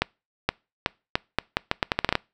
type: accelerating click train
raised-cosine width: 0.3 ms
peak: -4 dBFS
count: 14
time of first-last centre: 0.02-2.154 s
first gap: 470 ms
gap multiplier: 0.79
effects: noise-tail reverb RT60 0.3 s tail -26 dB re dry